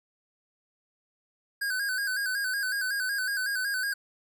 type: tone with vibrato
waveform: square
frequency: 1568 Hz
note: G6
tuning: in tune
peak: -28 dBFS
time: 1.61-3.94 s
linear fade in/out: 10 ms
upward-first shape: square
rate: 5.4 Hz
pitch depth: 64 cents each way
effects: none